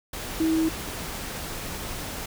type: tone in noise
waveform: sine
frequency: 321.2 Hz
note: E4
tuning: 45 cents flat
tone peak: -20 dBFS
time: 0.4-0.69 s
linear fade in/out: 5 ms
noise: pink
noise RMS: -34 dBFS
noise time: 0.13-2.26 s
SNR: +11 dB
effects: none